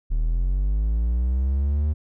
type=linear sweep; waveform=triangle; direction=up; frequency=37 to 76.5 Hz; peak=-17 dBFS; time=0.1-1.94 s; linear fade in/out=20 ms; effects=none